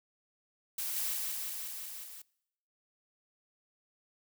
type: noise with echo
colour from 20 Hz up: blue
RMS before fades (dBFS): -36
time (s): 0.78-1.14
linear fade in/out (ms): 5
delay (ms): 180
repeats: 6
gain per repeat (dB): -2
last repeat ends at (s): 2.22
effects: noise-tail reverb RT60 0.8 s tail -24 dB re dry